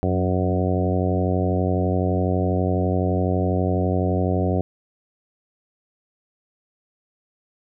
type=harmonic tone with a mistuned harmonic; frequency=92 Hz; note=F#2; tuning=9 cents flat; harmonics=1 / 2 / 3 / 4 / 5 / 6 / 7 / 8; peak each=-22 / -25 / -27 / -28 / -29 / -30 / -30 / -31 dBFS; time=0.03-4.61 s; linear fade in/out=0 ms; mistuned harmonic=2; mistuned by=-29 cents; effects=none